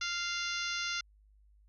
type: harmonic tone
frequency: 696 Hz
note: F5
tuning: 6 cents flat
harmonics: 2 / 3 / 4 / 5 / 6 / 7 / 8 / 9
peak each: -38 / -40 / -41 / -42 / -43 / -43 / -44 / -45 dBFS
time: 0.01-1.01 s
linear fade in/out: 5 ms
effects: added 51 Hz sine -60 dBFS peak until 1.68 s